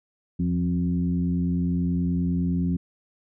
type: tone with frequency modulation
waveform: sine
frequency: 175 Hz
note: F3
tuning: 4 cents sharp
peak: -21 dBFS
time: 0.39-2.77 s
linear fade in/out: 10 ms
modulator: 89.8 Hz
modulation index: 0.93
effects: none